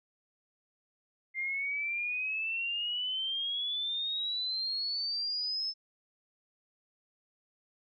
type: exponential sweep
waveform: sine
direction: up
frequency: 2093 to 5274 Hz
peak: -31 dBFS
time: 1.34-5.74 s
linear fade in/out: 50 ms
effects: none